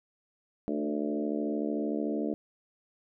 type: harmonic tone with a mistuned harmonic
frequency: 73.42 Hz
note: D2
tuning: in tune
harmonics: 3 / 4 / 5 / 6 / 7 / 8 / 9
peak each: -34 / -32 / -38 / -37 / -43 / -40 / -42 dBFS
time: 0.68-2.34 s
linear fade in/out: 0 ms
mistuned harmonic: 4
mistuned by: +18 cents
effects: none